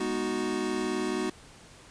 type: chord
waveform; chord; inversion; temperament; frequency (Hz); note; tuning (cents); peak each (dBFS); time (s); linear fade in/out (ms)
square; G# minor seventh; none; equal; 207.7 / 246.9 / 311.1 / 370; G#3 / B3 / D#4 / F#4; 0 / 0 / 0 / 0; -37 / -35 / -35 / -32; 0-1.3; 5
effects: pink hiss -52 dBFS RMS until 1.9 s + resampled to 22050 Hz